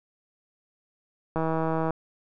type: click train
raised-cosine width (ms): 1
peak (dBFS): -14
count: 89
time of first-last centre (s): 1.36-1.907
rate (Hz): 161
effects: none